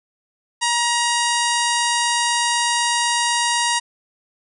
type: harmonic tone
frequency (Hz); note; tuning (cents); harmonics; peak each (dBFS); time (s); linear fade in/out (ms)
948; A#5; +29; 1 / 2 / 3 / 4 / 5 / 6 / 7 / 8 / 9 / 10; -21 / -24 / -26 / -27 / -28 / -29 / -29 / -30 / -31 / -31; 0.61-3.8; 20
effects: none